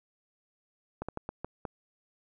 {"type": "slowing click train", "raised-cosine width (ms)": 1, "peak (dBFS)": -21, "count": 6, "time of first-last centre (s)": [1.02, 1.652], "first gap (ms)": 66, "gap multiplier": 1.33, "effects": []}